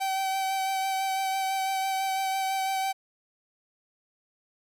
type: tone with vibrato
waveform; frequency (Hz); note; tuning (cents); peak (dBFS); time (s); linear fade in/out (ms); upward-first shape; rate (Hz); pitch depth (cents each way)
45% pulse; 769; G5; -33; -26; 0-2.93; 20; sine; 6; 15
effects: none